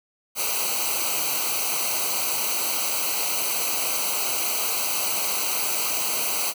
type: noise with comb filter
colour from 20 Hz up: white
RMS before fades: -25 dBFS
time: 0.35-6.54 s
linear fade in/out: 50 ms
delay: 0.57 ms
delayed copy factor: -1
effects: none